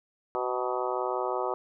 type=harmonic tone with a mistuned harmonic; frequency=125.6 Hz; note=B2; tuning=30 cents sharp; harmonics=3 / 4 / 5 / 6 / 7 / 8 / 9 / 10; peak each=-33 / -34 / -35 / -36 / -36 / -37 / -38 / -38 dBFS; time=0.35-1.54 s; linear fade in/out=0 ms; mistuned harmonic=8; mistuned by=-47 cents; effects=none